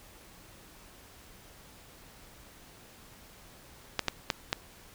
clicks, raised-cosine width 0.2 ms, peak -9 dBFS, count 4, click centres 3.993 / 4.083 / 4.302 / 4.529 s, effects pink hiss -54 dBFS RMS until 4.94 s

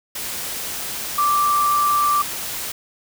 sine tone in noise, 1173 Hz, D6, 2 cents flat, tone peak -15 dBFS, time 1.18-2.22 s, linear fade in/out 5 ms, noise white, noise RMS -28 dBFS, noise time 0.15-2.72 s, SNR +10 dB, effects none

